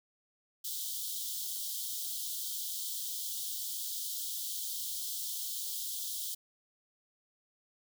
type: high-pass noise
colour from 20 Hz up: white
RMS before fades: -38 dBFS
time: 0.64-6.35 s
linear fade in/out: 10 ms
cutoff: 3100 Hz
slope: 96 dB/octave
effects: none